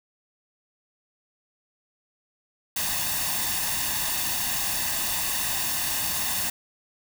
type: noise with comb filter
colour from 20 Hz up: white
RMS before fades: -27 dBFS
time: 2.76-6.5 s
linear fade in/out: 5 ms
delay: 1.1 ms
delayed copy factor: +0.65
effects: none